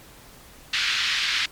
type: band-pass noise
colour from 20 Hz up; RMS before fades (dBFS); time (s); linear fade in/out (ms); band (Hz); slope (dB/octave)
white; -24; 0.73-1.46; 5; 1500 to 4200; 24
effects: pink hiss -48 dBFS RMS until 1.51 s + MP3 96 kbps